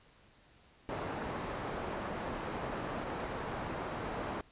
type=low-pass noise; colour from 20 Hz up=white; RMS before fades=-39 dBFS; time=0.89-4.41 s; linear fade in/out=0 ms; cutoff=970 Hz; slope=12 dB/octave; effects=pink hiss -63 dBFS RMS until 4.51 s + resampled to 8000 Hz